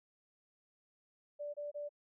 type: tone bursts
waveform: sine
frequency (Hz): 585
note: D5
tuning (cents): -7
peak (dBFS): -39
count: 3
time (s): 1.39-1.892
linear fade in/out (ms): 20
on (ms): 150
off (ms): 26
effects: none